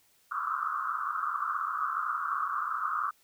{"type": "band-pass noise", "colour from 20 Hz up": "pink", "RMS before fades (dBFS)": -32, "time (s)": [0.31, 3.11], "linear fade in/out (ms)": 10, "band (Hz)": [1100, 1400], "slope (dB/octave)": 96, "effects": ["white hiss -66 dBFS RMS until 3.23 s"]}